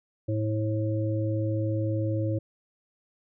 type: harmonic tone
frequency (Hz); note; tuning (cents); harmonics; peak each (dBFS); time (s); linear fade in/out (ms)
108.3; A2; -27; 1 / 3 / 5; -26 / -31 / -33; 0.28-2.39; 10
effects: none